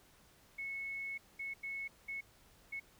sine tone bursts at uneven times, 2197 Hz, C#7, 16 cents flat, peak -39 dBFS, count 5, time 0.58-1.18 / 1.39-1.54 / 1.63-1.88 / 2.08-2.21 / 2.72-2.8 s, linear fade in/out 10 ms, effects pink hiss -65 dBFS RMS until 2.99 s

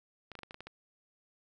clicks, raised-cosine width 0.3 ms, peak -29 dBFS, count 8, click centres 0.317 / 0.353 / 0.39 / 0.433 / 0.509 / 0.544 / 0.606 / 0.67 s, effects none

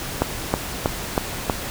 click train, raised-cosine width 1 ms, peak -3 dBFS, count 5, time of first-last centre 0.22-1.498 s, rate 3.13 Hz, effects pink hiss -30 dBFS RMS until 1.7 s

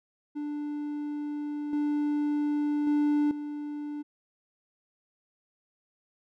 triangle tone with level steps, 294.7 Hz, D4, 6 cents sharp, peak -29 / -23 / -20 / -31 dBFS, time 0.35-4.03 s, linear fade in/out 20 ms, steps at 1.73 / 2.87 / 3.31 s, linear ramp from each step 2 ms, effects none

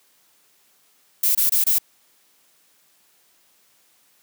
violet noise bursts, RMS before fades -18 dBFS, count 4, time 1.23-1.785 s, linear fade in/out 5 ms, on 120 ms, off 25 ms, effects white hiss -60 dBFS RMS until 4.22 s + high-pass 150 Hz 12 dB/octave

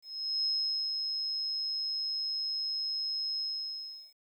sine tone with ADSR envelope, 5150 Hz, E8, 41 cents flat, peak -27 dBFS, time 0.02-4.14 s, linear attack 420 ms, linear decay 470 ms, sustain -4 dB, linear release 740 ms, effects 11-bit

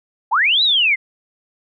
sine linear two-way sweep, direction up then down, 745 to 4006 to 2015 Hz, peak -12 dBFS, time 0.31-0.96 s, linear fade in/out 20 ms, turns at 0.63 s, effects none

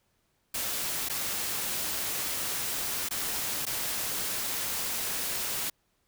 white noise with dropouts, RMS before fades -32 dBFS, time 0.54-5.7 s, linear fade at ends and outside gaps 5 ms, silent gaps 1.088-1.096 / 3.088-3.108 / 3.654-3.665 s, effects pink hiss -73 dBFS RMS until 6.07 s

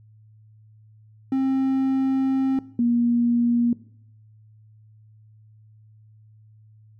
triangle / sine tone pair in turn, 266 / 237.7 Hz, C4 / A#3, +29 / +34 cents, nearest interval major second, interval 195 cents, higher first, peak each -17 dBFS, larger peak neither, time 1.32-2.59 / 2.79-3.73 s, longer first, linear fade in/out 2 ms, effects noise-tail reverb RT60 0.7 s tail -19 dB re dry + added 108 Hz sine -49 dBFS peak until 6.99 s

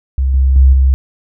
sine tone with level steps, 66.3 Hz, C2, 23 cents sharp, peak -10 / -7 / -3 / -6 dBFS, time 0.18-0.94 s, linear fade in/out 0 ms, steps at 0.34 / 0.56 / 0.73 s, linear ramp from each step 2 ms, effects none

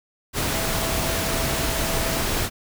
sine tone in noise, 659.3 Hz, E5, in tune, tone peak -32 dBFS, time 0.51-2.24 s, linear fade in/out 50 ms, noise pink, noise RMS -24 dBFS, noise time 0.33-2.5 s, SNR -11 dB, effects none

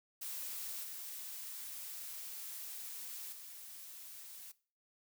blue noise with level steps, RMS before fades -43 / -46 / -51 dBFS, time 0.21-4.52 s, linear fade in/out 10 ms, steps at 0.83 / 3.32 s, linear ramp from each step 10 ms, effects noise-tail reverb RT60 0.4 s tail -19 dB re dry

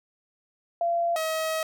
sine / sawtooth tone pair in turn, 684 / 637.4 Hz, F5 / D#5, -36 / +42 cents, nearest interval minor second, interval 122 cents, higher first, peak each -22 dBFS, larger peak neither, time 0.81-1.16 / 1.16-1.63 s, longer second, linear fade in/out 2 ms, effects none

